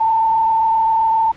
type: tone with frequency modulation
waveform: sine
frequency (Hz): 894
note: A5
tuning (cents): +27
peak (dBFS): -12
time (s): 0-1.32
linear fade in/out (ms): 10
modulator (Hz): 27.5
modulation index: 0.74
effects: pink hiss -42 dBFS RMS until 1.36 s + low-pass 3000 Hz 12 dB/octave